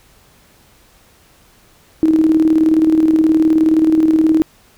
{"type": "tone with tremolo", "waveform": "sine", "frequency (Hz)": 317.1, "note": "D#4", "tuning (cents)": 33, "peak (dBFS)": -7, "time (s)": [2.03, 4.42], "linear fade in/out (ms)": 0, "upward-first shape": "square", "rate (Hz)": 19, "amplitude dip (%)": 45, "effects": ["pink hiss -50 dBFS RMS until 4.77 s"]}